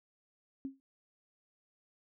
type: tone with exponential decay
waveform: sine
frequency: 270 Hz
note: C#4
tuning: 45 cents flat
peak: -33 dBFS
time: 0.65-0.8 s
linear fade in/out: 0 ms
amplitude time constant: 31 ms
effects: none